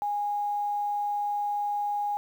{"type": "tone with quantisation", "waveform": "sine", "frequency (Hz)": 823, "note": "G#5", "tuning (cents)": -16, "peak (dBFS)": -26, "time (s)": [0.02, 2.17], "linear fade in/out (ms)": 0, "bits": 9, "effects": []}